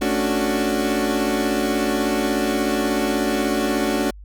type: chord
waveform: 30% pulse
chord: D major seventh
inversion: second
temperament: equal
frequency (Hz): 220 / 277.2 / 293.7 / 370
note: A3 / C#4 / D4 / F#4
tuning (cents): 0 / 0 / 0 / 0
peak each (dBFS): -22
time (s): 0.01-4.11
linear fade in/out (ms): 10
effects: added 50 Hz sine -37 dBFS peak until 4.24 s